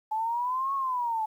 sine exponential two-way sweep, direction up then down, 858 to 1108.7 to 858 Hz, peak -26 dBFS, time 0.11-1.26 s, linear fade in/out 10 ms, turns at 0.74 s, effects 10-bit

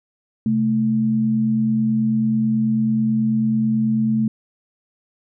sine tone pair together, 130.81 / 220 Hz, C3 / A3, 0 / 0 cents, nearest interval major sixth, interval 900 cents, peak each -25 / -16 dBFS, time 0.46-4.28 s, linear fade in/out 2 ms, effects none

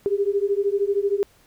sine beating tone pair, 395 / 408 Hz, G4 / G#4, +13 / -31 cents, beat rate 13 Hz, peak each -22 dBFS, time 0.06-1.23 s, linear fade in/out 0 ms, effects pink hiss -57 dBFS RMS until 1.46 s

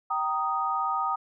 sine chord, Eb major, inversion first, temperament just, 777.8 / 933.4 / 1244.5 Hz, G5 / Bb5 / Eb6, -14 / +2 / 0 cents, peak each -31 / -31 / -27 dBFS, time 0.1-1.16 s, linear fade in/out 10 ms, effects none

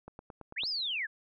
click train, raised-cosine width 1 ms, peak -31 dBFS, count 6, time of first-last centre 0.08-0.635 s, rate 9.01 Hz
sine linear two-way sweep, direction up then down, 1521 to 5274 to 1579 Hz, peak -31 dBFS, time 0.56-1.07 s, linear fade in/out 20 ms, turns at 0.68 s
effects none

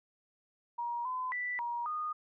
sine tone with pitch steps, 949 / 1017 / 1975 / 950 / 1230 Hz, A#5 / C6 / B6 / A#5 / D#6, +31 / -50 / 0 / +33 / -20 cents, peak -33 dBFS, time 0.78-2.13 s, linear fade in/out 10 ms, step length 270 ms, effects none

